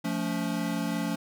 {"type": "chord", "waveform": "square", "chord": "F augmented", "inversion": "none", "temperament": "equal with one note detuned", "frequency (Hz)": [174.61, 220, 282.4], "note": ["F3", "A3", "C#4"], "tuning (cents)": [0, 0, 32], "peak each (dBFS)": -33, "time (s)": [0.04, 1.16], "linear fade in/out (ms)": 10, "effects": []}